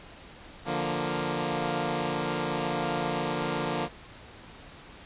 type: chord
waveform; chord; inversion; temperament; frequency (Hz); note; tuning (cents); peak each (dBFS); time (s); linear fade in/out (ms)
10% pulse; Bb major; first; equal; 146.83 / 174.61 / 233.1; D3 / F3 / Bb3; 0 / 0 / 0; -24; 0.65-3.89; 50
effects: pink hiss -48 dBFS RMS until 5.05 s + resampled to 8000 Hz